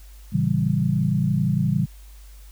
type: chord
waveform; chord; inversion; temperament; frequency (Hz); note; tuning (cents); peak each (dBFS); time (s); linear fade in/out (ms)
sine; A dominant seventh; none; equal with one note detuned; 112.9 / 138.59 / 164.81 / 196; A2 / C#3 / E3 / G3; +45 / 0 / 0 / 0; -26 / -23 / -23 / -24; 0.32-1.86; 20
effects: added 50 Hz sine -41 dBFS peak until 2.51 s + white hiss -54 dBFS RMS until 2.51 s